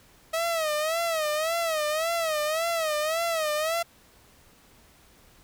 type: tone with vibrato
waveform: sawtooth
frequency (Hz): 638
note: D#5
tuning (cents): +43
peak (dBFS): -21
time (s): 0.33-3.83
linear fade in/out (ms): 10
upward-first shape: sine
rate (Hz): 1.8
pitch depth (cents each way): 110
effects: pink hiss -57 dBFS RMS until 5.43 s